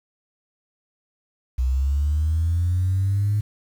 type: linear sweep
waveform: sine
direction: up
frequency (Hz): 61.9 to 105.6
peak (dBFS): -17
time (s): 1.58-3.41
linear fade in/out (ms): 10
effects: tanh soft clip ceiling -14 dBFS + 8-bit